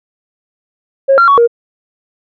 sine tone with pitch steps, 543 / 1377 / 1120 / 470.3 Hz, C#5 / F6 / C#6 / A#4, -36 / -25 / +18 / +15 cents, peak -3 dBFS, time 1.08-1.476 s, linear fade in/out 20 ms, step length 99 ms, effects tanh soft clip ceiling -1 dBFS

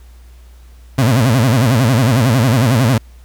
30% pulse tone with vibrato, 121.8 Hz, B2, 24 cents flat, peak -7 dBFS, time 0.98-2.98 s, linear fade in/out 5 ms, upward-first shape sine, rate 11 Hz, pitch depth 210 cents each way, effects added 60 Hz sine -37 dBFS peak until 3.24 s + pink hiss -52 dBFS RMS until 3.24 s

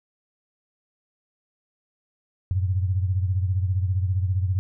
sine beating tone pair, 91.7 / 106.7 Hz, F#2 / G#2, -15 / +47 cents, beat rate 15 Hz, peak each -21 / -28 dBFS, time 2.51-4.59 s, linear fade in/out 0 ms, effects none

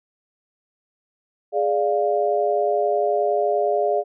sine chord, D diminished, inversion second, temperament equal, 415.3 / 587.3 / 698.5 Hz, Ab4 / D5 / F5, 0 / 0 / 0 cents, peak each -22 dBFS, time 1.52-4.04 s, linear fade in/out 50 ms, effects none

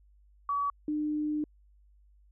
sine tone pair in turn, 1138 / 301.4 Hz, C#6 / D4, +45 / +45 cents, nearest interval octave + major seventh, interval 2300 cents, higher first, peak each -27 / -28 dBFS, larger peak first, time 0.49-0.7 / 0.88-1.44 s, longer second, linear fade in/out 2 ms, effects added 50 Hz sine -58 dBFS peak until 2.31 s

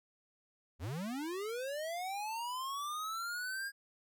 square linear sweep, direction up, 69.3 to 1636 Hz, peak -38 dBFS, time 0.79-3.72 s, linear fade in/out 50 ms, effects none

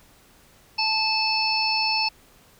harmonic tone with a mistuned harmonic, 880 Hz, A5, in tune, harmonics 1 / 3 / 5 / 6, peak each -26 / -26 / -26 / -26 dBFS, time 0.78-2.09 s, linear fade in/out 10 ms, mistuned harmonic 3, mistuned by -17 cents, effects pink hiss -55 dBFS RMS until 2.59 s

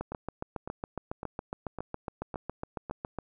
two click trains, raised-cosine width 1 ms, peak -23 / -20 dBFS, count 6 / 24, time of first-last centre 0.12-2.898 / 0.01-3.187 s, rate 1.8 / 7.24 Hz, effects none

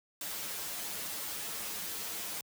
white noise with comb filter, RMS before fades -39 dBFS, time 0.21-2.41 s, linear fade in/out 2 ms, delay 7.9 ms, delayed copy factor -0.95, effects high-pass 80 Hz 12 dB/octave

